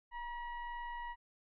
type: tone with frequency modulation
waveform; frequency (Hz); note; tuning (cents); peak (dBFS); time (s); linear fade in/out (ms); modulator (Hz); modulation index
sine; 952; A#5; +36; -40; 0.11-1.16; 50; 973; 0.91
effects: none